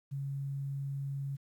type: tone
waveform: sine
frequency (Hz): 138.59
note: C#3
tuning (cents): 0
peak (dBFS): -34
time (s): 0.11-1.37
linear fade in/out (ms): 20
effects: 11-bit